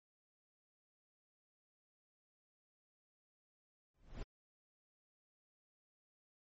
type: noise with exponential growth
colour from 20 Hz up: brown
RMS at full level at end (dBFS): -39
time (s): 3.94-4.23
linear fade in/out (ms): 5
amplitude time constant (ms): 61
effects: MP3 32 kbps